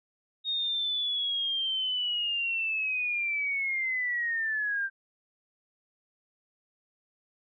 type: linear sweep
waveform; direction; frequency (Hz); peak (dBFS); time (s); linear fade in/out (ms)
sine; down; 3729 to 1568; -27; 0.44-4.9; 50
effects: none